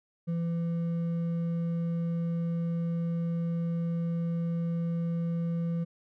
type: tone with hard clipping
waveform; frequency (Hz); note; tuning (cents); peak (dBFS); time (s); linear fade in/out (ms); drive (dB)
triangle; 168.3; E3; +36; -29; 0.27-5.85; 20; 8
effects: none